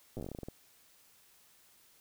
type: slowing click train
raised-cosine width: 2 ms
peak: -28 dBFS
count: 14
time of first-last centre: 0.17-0.485 s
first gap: 8 ms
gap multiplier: 1.17
effects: white hiss -64 dBFS RMS until 2 s